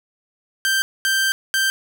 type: tone bursts at uneven times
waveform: sawtooth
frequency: 1568 Hz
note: G6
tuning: in tune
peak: -13 dBFS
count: 3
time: 0.65-0.82 / 1.05-1.32 / 1.54-1.7 s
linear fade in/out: 0 ms
effects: none